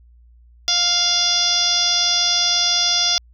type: harmonic tone with a mistuned harmonic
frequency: 701 Hz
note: F5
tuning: 6 cents sharp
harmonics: 1 / 2 / 3 / 4 / 5 / 6 / 7 / 8 / 9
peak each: -30 / -30 / -31 / -29 / -20 / -28 / -20 / -21 / -30 dBFS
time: 0.68-3.18 s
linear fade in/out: 0 ms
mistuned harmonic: 5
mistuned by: -25 cents
effects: added 59 Hz sine -46 dBFS peak until 3.33 s